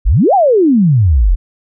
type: exponential two-way sweep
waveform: sine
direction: up then down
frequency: 37.44 to 830.6 to 37.44 Hz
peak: -6 dBFS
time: 0.05-1.36 s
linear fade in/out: 20 ms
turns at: 0.34 s
effects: none